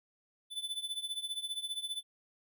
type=tone with tremolo; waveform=square; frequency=3500 Hz; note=A7; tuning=10 cents flat; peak=-33 dBFS; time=0.5-2.03 s; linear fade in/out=50 ms; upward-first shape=triangle; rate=15 Hz; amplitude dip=90%; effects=none